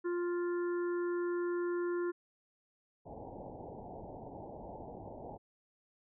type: harmonic tone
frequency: 350 Hz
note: F4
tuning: 4 cents sharp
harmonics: 1 / 3 / 4 / 5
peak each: -32 / -46 / -47 / -52 dBFS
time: 0.04-2.12 s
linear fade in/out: 20 ms
type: low-pass noise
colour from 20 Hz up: white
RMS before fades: -47 dBFS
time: 3.05-5.38 s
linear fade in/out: 20 ms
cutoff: 890 Hz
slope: 96 dB/octave
effects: none